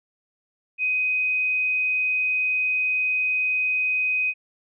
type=tone; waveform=sine; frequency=2509 Hz; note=D#7; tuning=14 cents sharp; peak=-20 dBFS; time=0.78-4.34 s; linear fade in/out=50 ms; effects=none